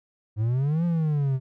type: exponential two-way sweep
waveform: triangle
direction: up then down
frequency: 103.83 to 174.61 to 128.2 Hz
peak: -19 dBFS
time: 0.36-1.4 s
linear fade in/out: 50 ms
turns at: 0.85 s
effects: none